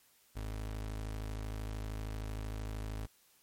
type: tone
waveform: 30% pulse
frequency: 53 Hz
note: G#1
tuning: 36 cents sharp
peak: -35 dBFS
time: 0.35-3.07 s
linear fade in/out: 20 ms
effects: white hiss -67 dBFS RMS until 3.42 s + MP3 64 kbps